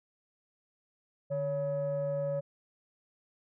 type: tone pair together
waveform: sine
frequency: 148.59 / 561 Hz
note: D3 / C#5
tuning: +21 / +21 cents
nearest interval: octave + major seventh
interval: 2300 cents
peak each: -34 / -29 dBFS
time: 1.3-2.41 s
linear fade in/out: 20 ms
effects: tanh soft clip ceiling -26 dBFS